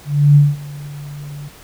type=tone with ADSR envelope; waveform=sine; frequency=145 Hz; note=D3; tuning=22 cents flat; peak=-4 dBFS; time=0.05-1.49 s; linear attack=310 ms; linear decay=200 ms; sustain=-23 dB; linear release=12 ms; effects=pink hiss -42 dBFS RMS until 1.63 s